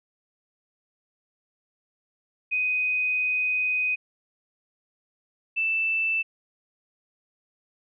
sine tone pair in turn, 2501 / 2650 Hz, D#7 / E7, +8 / +9 cents, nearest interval minor second, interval 101 cents, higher second, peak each -22 dBFS, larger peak neither, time 2.51-3.96 / 5.56-6.23 s, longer first, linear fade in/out 20 ms, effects none

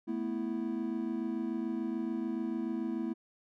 triangle chord, A suspended second, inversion none, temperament equal, 220 / 246.9 / 329.6 Hz, A3 / B3 / E4, 0 / 0 / 0 cents, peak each -35 / -35 / -34 dBFS, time 0.07-3.14 s, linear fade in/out 20 ms, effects none

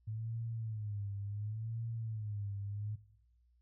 sine tone with vibrato, 107.3 Hz, A2, 43 cents flat, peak -37 dBFS, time 0.07-2.96 s, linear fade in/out 10 ms, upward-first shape sine, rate 0.7 Hz, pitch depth 120 cents each way, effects noise-tail reverb RT60 0.9 s tail -21 dB re dry + added 60 Hz sine -67 dBFS peak until 3.61 s

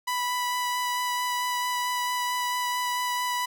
sawtooth tone with vibrato, 987.8 Hz, B5, in tune, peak -22 dBFS, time 0.07-3.46 s, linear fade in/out 10 ms, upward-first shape sine, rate 4.5 Hz, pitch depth 9 cents each way, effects none

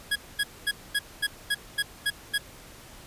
25% pulse tone bursts, 1661.2 Hz, G#6, in tune, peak -19 dBFS, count 9, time 0.11-2.382 s, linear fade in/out 10 ms, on 48 ms, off 230 ms, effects pink hiss -48 dBFS RMS until 3.06 s + resampled to 32000 Hz

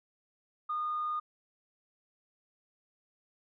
sine tone, 1224 Hz, D#6, 29 cents flat, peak -30 dBFS, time 0.69-1.2 s, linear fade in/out 10 ms, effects tanh soft clip ceiling -26 dBFS

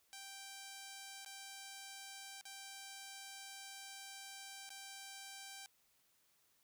5% pulse tone with dropouts, 784 Hz, G5, in tune, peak -38 dBFS, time 0.13-5.66 s, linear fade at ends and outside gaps 0 ms, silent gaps 1.248-1.261 / 2.411-2.454 / 4.692-4.704 s, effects white hiss -75 dBFS RMS until 6.63 s

